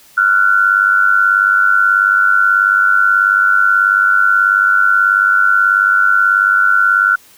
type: tone pair together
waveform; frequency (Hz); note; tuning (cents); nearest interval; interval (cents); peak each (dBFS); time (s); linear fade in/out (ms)
sine; 1383.6 / 1482; F6 / F#6; -17 / +2; minor second; 119; -11; 0.17-7.16; 10
effects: white hiss -45 dBFS RMS until 7.37 s